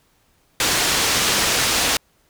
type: low-pass noise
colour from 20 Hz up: white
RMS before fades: -19 dBFS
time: 0.6-1.97 s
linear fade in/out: 2 ms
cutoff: 6500 Hz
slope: 12 dB/octave
effects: pink hiss -61 dBFS RMS until 2.29 s